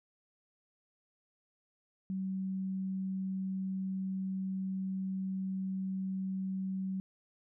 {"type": "tone", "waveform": "sine", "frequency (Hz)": 190.1, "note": "F#3", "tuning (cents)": 47, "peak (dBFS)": -33, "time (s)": [2.1, 7], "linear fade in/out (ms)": 0, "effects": []}